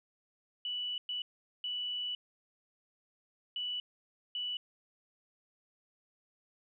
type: tone bursts at uneven times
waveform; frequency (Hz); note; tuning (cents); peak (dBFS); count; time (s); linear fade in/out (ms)
sine; 2960; F#7; 0; -34; 5; 0.65-0.98 / 1.09-1.22 / 1.64-2.15 / 3.56-3.8 / 4.35-4.57; 2
effects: none